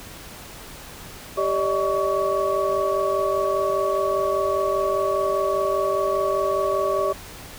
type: tone cluster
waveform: sine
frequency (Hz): 391.1 / 577 / 622 / 1127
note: G4 / D5 / D#5 / C#6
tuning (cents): -4 / -31 / -1 / +28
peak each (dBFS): -25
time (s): 1.37-7.13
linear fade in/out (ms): 10
effects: pink hiss -40 dBFS RMS until 7.58 s